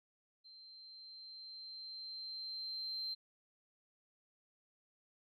sine tone with level ramp, 4129 Hz, C8, 24 cents flat, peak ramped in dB -55 to -37 dBFS, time 0.44-3.15 s, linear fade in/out 20 ms, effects tanh soft clip ceiling -33 dBFS

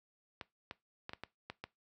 clicks, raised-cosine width 0.3 ms, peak -26 dBFS, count 7, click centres 0.412 / 0.711 / 1.094 / 1.134 / 1.236 / 1.5 / 1.64 s, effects noise-tail reverb RT60 0.2 s tail -20 dB re dry + high-pass 60 Hz 12 dB/octave

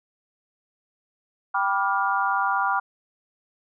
sine chord, G dominant seventh, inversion none, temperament just, 784 / 980 / 1176 / 1411.2 Hz, G5 / B5 / D6 / F6, 0 / -14 / +2 / +18 cents, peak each -26 dBFS, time 1.54-2.8 s, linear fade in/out 10 ms, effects none

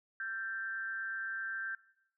sine tone with amplitude modulation, 1568 Hz, G6, in tune, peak -33 dBFS, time 0.2-1.75 s, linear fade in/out 2 ms, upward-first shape sine, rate 209 Hz, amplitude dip 65%, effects noise-tail reverb RT60 0.7 s tail -19 dB re dry

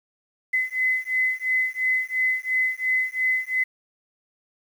sine beating tone pair, 2029 / 2031.9 Hz, B6 / B6, +46 / +49 cents, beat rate 2.9 Hz, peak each -24 dBFS, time 0.53-3.64 s, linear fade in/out 10 ms, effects 8-bit

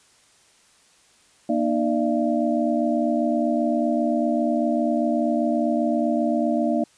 sine tone cluster, 238.5 / 306.2 / 594 / 679 Hz, A#3 / D#4 / D5 / F5, +40 / -28 / +20 / -49 cents, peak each -23 / -24 / -26 / -26 dBFS, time 1.49-6.84 s, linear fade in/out 5 ms, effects white hiss -57 dBFS RMS until 6.97 s + resampled to 22050 Hz

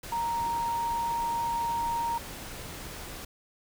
sine tone in noise, 932.3 Hz, A#5, in tune, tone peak -27 dBFS, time 0.12-2.18 s, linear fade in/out 5 ms, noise pink, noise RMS -41 dBFS, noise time 0.03-3.25 s, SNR +11 dB, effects none

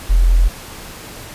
sine tone, 42.53 Hz, F1, 45 cents flat, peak -8 dBFS, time 0.09-0.49 s, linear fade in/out 20 ms, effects pink hiss -34 dBFS RMS until 1.34 s + resampled to 32000 Hz

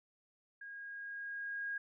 sine tone with level ramp, 1633 Hz, G#6, 30 cents flat, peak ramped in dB -46 to -36 dBFS, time 0.61-1.78 s, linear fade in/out 5 ms, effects none

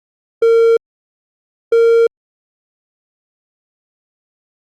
triangle tone pair in turn, 458.4 / 461.3 Hz, A#4 / A#4, -29 / -18 cents, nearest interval unison, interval 11 cents, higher second, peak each -5 dBFS, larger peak neither, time 0.42-0.77 / 1.72-2.07 s, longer neither, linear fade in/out 5 ms, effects Opus 48 kbps

